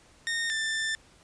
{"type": "tone pair in turn", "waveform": "sawtooth", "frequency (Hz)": [1840, 1778.3], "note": ["A#6", "A6"], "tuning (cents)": [-23, 18], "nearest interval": "minor second", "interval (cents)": 59, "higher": "first", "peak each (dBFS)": -24, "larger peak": "neither", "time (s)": [[0.27, 0.5], [0.5, 0.95]], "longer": "second", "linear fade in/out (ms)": 0, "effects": ["pink hiss -58 dBFS RMS until 1.23 s", "resampled to 22050 Hz"]}